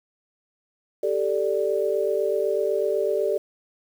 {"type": "chord", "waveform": "sine", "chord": "G suspended second", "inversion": "none", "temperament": "equal", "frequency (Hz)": [392, 440, 587.3], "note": ["G4", "A4", "D5"], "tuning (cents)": [0, 0, 0], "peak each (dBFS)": -25, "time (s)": [1.03, 3.38], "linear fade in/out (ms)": 5, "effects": ["8-bit"]}